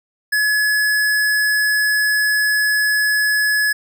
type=tone; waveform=square; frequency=1700 Hz; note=G#6; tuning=40 cents sharp; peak=-15 dBFS; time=0.32-3.73 s; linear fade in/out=10 ms; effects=none